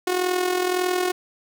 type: tone with amplitude modulation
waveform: sawtooth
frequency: 363.4 Hz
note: F#4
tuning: 31 cents flat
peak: -14 dBFS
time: 0.07-1.12 s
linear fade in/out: 5 ms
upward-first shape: sine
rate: 41.8 Hz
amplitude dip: 60%
effects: none